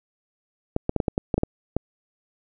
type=clicks; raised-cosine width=2 ms; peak=-8 dBFS; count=10; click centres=0.764 / 0.894 / 0.963 / 1.002 / 1.082 / 1.179 / 1.342 / 1.38 / 1.434 / 1.766 s; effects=none